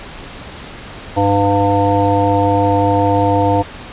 harmonic tone with a mistuned harmonic, 100.3 Hz, G2, 40 cents sharp, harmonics 1 / 3 / 5 / 7 / 9, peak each -17 / -17 / -17 / -17 / -17 dBFS, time 1.16-3.63 s, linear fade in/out 20 ms, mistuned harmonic 1, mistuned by -18 cents, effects pink hiss -32 dBFS RMS until 3.92 s + resampled to 8000 Hz

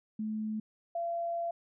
sine tone pair in turn, 216.2 / 681.5 Hz, A3 / F5, -30 / -43 cents, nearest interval octave + minor sixth, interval 1987 cents, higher second, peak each -32 / -31 dBFS, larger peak second, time 0.19-0.6 / 0.95-1.51 s, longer second, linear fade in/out 5 ms, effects none

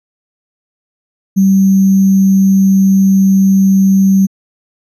sine tone with sample-and-hold, 193 Hz, G3, 27 cents flat, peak -5 dBFS, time 1.36-4.27 s, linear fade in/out 20 ms, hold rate 6300 Hz, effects resampled to 32000 Hz

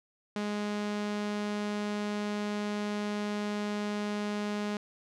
sawtooth tone, 207.7 Hz, G#3, in tune, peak -27 dBFS, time 0.36-4.77 s, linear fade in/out 2 ms, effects low-pass 6000 Hz 12 dB/octave

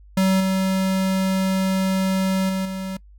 square tone with level steps, 190 Hz, F#3, 46 cents sharp, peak -16 / -19 / -22 / -27 dBFS, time 0.17-2.97 s, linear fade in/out 5 ms, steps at 0.4 / 2.49 / 2.65 s, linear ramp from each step 5 ms, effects noise-tail reverb RT60 0.1 s tail -23 dB re dry + added 50 Hz sine -44 dBFS peak until 3.18 s

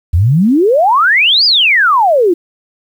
sine exponential two-way sweep, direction up then down, 76.5 to 5070 to 324 Hz, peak -6 dBFS, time 0.13-2.34 s, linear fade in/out 10 ms, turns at 1.45 s, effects 7-bit

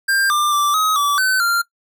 square tone with pitch steps, 1591 / 1191 / 1170 / 1267 / 1153 / 1522 / 1388 Hz, G6 / D6 / D6 / D#6 / D6 / F#6 / F6, +25 / +24 / -7 / +31 / -32 / +48 / -11 cents, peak -15 dBFS, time 0.08-1.62 s, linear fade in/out 10 ms, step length 220 ms, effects noise-tail reverb RT60 0.1 s tail -20 dB re dry

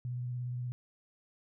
sine tone with vibrato, 123.47 Hz, B2, in tune, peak -34 dBFS, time 0.05-0.72 s, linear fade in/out 0 ms, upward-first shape square, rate 17 Hz, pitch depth 17 cents each way, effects none

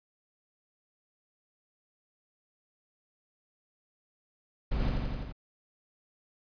brown noise with echo, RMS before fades -30 dBFS, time 4.71-4.9 s, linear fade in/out 10 ms, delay 85 ms, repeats 5, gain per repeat -2 dB, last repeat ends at 5.325 s, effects resampled to 11025 Hz

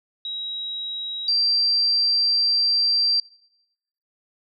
sine tone pair in turn, 3840 / 4709 Hz, B7 / D8, -49 / +4 cents, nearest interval major third, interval 353 cents, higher second, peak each -27 / -17 dBFS, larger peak second, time 0.25-1.28 / 1.28-3.2 s, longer second, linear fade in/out 2 ms, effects noise-tail reverb RT60 0.9 s tail -25 dB re dry

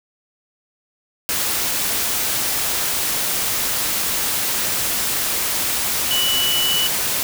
sine tone in noise, 2960 Hz, F#7, in tune, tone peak -18 dBFS, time 6.11-6.87 s, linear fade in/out 0 ms, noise white, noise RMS -21 dBFS, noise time 1.29-7.23 s, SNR 0 dB, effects none

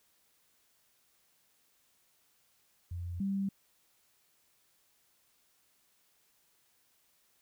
sine tone pair in turn, 87.31 / 196 Hz, F2 / G3, 0 / 0 cents, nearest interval octave + major second, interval 1400 cents, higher second, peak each -36 / -30 dBFS, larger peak second, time 2.91-3.2 / 3.2-3.49 s, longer neither, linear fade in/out 5 ms, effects white hiss -71 dBFS RMS until 7.41 s

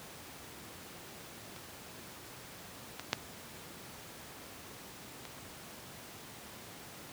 clicks, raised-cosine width 0.2 ms, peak -29 / -22 / -10 / -27 dBFS, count 4, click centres 1.563 / 2.996 / 3.131 / 5.253 s, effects pink hiss -49 dBFS RMS until 7.12 s + high-pass 100 Hz 12 dB/octave

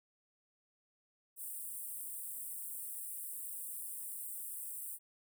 pink high-pass noise, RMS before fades -44 dBFS, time 1.36-4.99 s, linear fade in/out 50 ms, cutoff 8200 Hz, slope 96 dB/octave, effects none

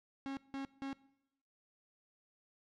45% pulse tone bursts, 272.5 Hz, C#4, 29 cents flat, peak -39 dBFS, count 3, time 0.26-0.93 s, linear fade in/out 0 ms, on 110 ms, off 170 ms, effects noise-tail reverb RT60 0.8 s tail -20 dB re dry + low-pass 4000 Hz 12 dB/octave

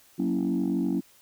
sine chord, F# dominant seventh, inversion none, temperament equal, 185 / 233.1 / 277.2 / 329.6 Hz, F#3 / A#3 / C#4 / E4, 0 / 0 / 0 / 0 cents, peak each -28 / -29 / -27 / -29 dBFS, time 0.18-1.01 s, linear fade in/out 20 ms, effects tanh soft clip ceiling -18 dBFS + white hiss -58 dBFS RMS until 1.21 s

